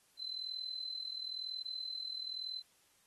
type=tone with amplitude modulation; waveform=sine; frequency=4060 Hz; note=B7; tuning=47 cents sharp; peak=-36 dBFS; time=0.17-2.63 s; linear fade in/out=50 ms; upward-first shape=sine; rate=41 Hz; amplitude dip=70%; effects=white hiss -70 dBFS RMS until 3.06 s + AAC 32 kbps